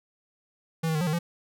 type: tone with pitch steps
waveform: square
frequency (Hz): 162.7 / 159.8 / 152.7 / 178.5 / 153.6 / 171.1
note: E3 / D#3 / D#3 / F3 / D#3 / F3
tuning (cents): -22 / +47 / -32 / +38 / -22 / -35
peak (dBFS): -25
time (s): 0.83-1.19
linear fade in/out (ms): 10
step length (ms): 60
effects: none